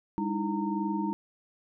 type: tone cluster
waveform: sine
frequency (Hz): 202 / 301.8 / 323.8 / 919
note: G#3 / D4 / E4 / A#5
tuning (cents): -48 / +47 / -31 / -25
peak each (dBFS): -31 / -35 / -33 / -34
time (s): 0.18-1.13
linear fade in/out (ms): 0
effects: none